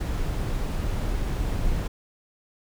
brown noise, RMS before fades -26 dBFS, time 0-1.88 s, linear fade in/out 10 ms, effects none

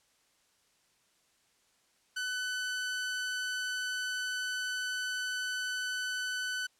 sawtooth tone, 1502 Hz, F#6, 26 cents sharp, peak -29 dBFS, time 2.16-6.67 s, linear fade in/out 10 ms, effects white hiss -70 dBFS RMS until 6.79 s + low-pass 9000 Hz 12 dB/octave

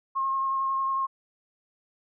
sine tone with vibrato, 1075 Hz, C6, 47 cents sharp, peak -24 dBFS, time 0.15-1.07 s, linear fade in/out 20 ms, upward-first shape triangle, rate 11 Hz, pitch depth 15 cents each way, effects none

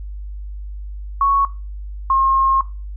sine tone pair in turn, 1108.7 / 1072.8 Hz, C#6 / C6, 0 / +43 cents, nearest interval minor second, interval 57 cents, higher first, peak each -12 dBFS, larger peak neither, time 1.21-1.45 / 2.1-2.61 s, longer second, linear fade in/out 2 ms, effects noise-tail reverb RT60 0.3 s tail -18 dB re dry + added 50 Hz sine -27 dBFS peak until 2.96 s

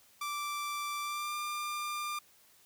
sawtooth tone with pitch glide, 1172 to 1195.9 Hz, D6 to D6, -4 to +31 cents, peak -31 dBFS, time 0.21-2.19 s, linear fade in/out 5 ms, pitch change +35 cents, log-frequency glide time 1.01-1.36 s, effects white hiss -63 dBFS RMS until 2.65 s

